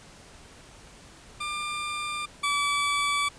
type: tone pair in turn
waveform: 20% pulse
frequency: 1195 / 1150.3 Hz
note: D6 / D6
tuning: +30 / -36 cents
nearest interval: minor second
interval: 66 cents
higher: first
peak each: -25 / -19 dBFS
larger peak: second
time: 1.4-2.26 / 2.43-3.29 s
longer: neither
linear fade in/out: 10 ms
effects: pink hiss -50 dBFS RMS until 3.38 s + resampled to 22050 Hz